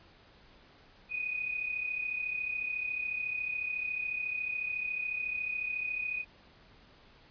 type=tone pair together; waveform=sine; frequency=2455 / 2489 Hz; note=D#7 / D#7; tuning=-24 / 0 cents; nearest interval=unison; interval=24 cents; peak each=-39 / -33 dBFS; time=1.09-6.25 s; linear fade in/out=50 ms; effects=pink hiss -59 dBFS RMS until 7.3 s + resampled to 11025 Hz